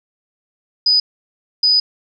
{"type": "tone bursts at uneven times", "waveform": "sine", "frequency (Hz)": 4978, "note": "D#8", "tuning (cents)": 0, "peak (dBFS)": -10, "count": 2, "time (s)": [[0.86, 1], [1.63, 1.8]], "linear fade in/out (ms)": 5, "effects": []}